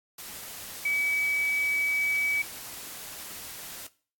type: tone in noise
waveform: sine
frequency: 2283 Hz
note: D7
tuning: 50 cents flat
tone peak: -24 dBFS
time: 0.85-2.42 s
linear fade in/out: 5 ms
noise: white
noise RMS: -41 dBFS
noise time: 0.18-3.87 s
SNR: +14 dB
effects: noise-tail reverb RT60 0.4 s tail -18 dB re dry + AAC 64 kbps